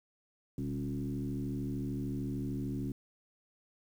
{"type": "tone with frequency modulation", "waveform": "sine", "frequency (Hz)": 197.9, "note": "G3", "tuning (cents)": 17, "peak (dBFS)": -33, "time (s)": [0.58, 2.92], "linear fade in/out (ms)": 2, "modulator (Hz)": 73.3, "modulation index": 1.6, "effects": ["10-bit"]}